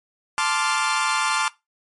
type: chord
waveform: sawtooth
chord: D minor seventh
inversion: second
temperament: equal with one note detuned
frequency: 877 / 1046.5 / 1174.7 / 1396.9 Hz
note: A5 / C6 / D6 / F6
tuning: -6 / 0 / 0 / 0 cents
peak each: -22 dBFS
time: 0.38-1.48 s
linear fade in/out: 0 ms
effects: noise-tail reverb RT60 0.2 s tail -19 dB re dry + MP3 48 kbps